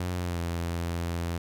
sawtooth tone with pitch glide, 89.5 to 85.16 Hz, F2 to F2, +43 to -43 cents, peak -25 dBFS, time 0-1.38 s, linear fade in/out 5 ms, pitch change -86 cents, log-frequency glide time 0.19-0.4 s, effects none

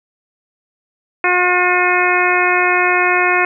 harmonic tone, 359.3 Hz, F4, 49 cents sharp, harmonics 1 / 2 / 3 / 4 / 5 / 6 / 7, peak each -19 / -19 / -19 / -19 / -19 / -19 / -19 dBFS, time 1.24-3.45 s, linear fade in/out 2 ms, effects none

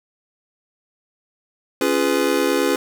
square chord, C# dominant seventh, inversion none, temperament just, 277.2 / 346.5 / 415.8 / 498.9 Hz, C#4 / E#4 / G#4 / B4, 0 / -14 / +2 / +17 cents, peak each -23 dBFS, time 1.81-2.76 s, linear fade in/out 2 ms, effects none

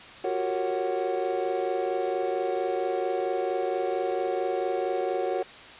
triangle tone cluster, 359.2 / 383.6 / 462.9 / 551 / 742 Hz, F4 / G4 / A#4 / C#5 / F#5, +49 / -37 / -12 / -11 / +5 cents, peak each -30 dBFS, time 0.24-5.43 s, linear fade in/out 5 ms, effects white hiss -45 dBFS RMS until 5.79 s + resampled to 8000 Hz

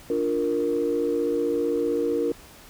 sine chord, Bb major, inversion first, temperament equal, 293.7 / 349.2 / 466.2 Hz, D4 / F4 / Bb4, 0 / 0 / 0 cents, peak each -27 / -27 / -23 dBFS, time 0.1-2.32 s, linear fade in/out 2 ms, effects tanh soft clip ceiling -14 dBFS + pink hiss -48 dBFS RMS until 2.69 s

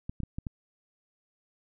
clicks, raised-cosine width 5 ms, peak -22 dBFS, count 5, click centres 0.095 / 0.203 / 0.234 / 0.385 / 0.468 s, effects none

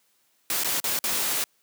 white noise with dropouts, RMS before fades -26 dBFS, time 0.5-1.44 s, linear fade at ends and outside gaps 1 ms, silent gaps 0.636-0.645 / 0.801-0.841 / 0.99-1.04 s, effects white hiss -67 dBFS RMS until 1.62 s + high-pass 150 Hz 12 dB/octave

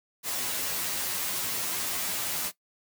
white noise with comb filter, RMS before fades -31 dBFS, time 0.23-2.52 s, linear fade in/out 50 ms, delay 11 ms, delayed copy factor +0.95, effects noise-tail reverb RT60 0.1 s tail -17 dB re dry + high-pass 100 Hz 12 dB/octave

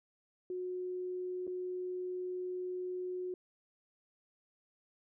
sine tone with dropouts, 364.4 Hz, F#4, 26 cents flat, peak -36 dBFS, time 0.5-3.34 s, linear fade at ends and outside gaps 2 ms, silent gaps 1.469-1.476 s, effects none

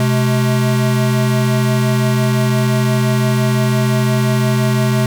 square tone pair together, 127 / 213.6 Hz, B2 / G#3, +49 / +49 cents, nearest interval major sixth, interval 900 cents, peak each -14 / -18 dBFS, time 0-5.06 s, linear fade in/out 2 ms, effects none

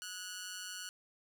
10% pulse tone with amplitude modulation, 1467 Hz, F#6, 15 cents flat, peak -31 dBFS, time 0.02-0.89 s, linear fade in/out 0 ms, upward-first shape sine, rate 188 Hz, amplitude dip 65%, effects none

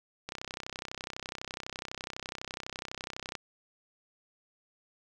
click train, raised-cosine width 0.2 ms, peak -20 dBFS, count 99, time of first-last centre 0.29-3.353 s, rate 32 Hz, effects none

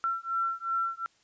sine beating tone pair, 1351 / 1353.7 Hz, E6 / E6, +42 / +46 cents, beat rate 2.7 Hz, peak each -31 dBFS, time 0.04-1.06 s, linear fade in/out 0 ms, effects white hiss -66 dBFS RMS until 1.23 s + resampled to 16000 Hz

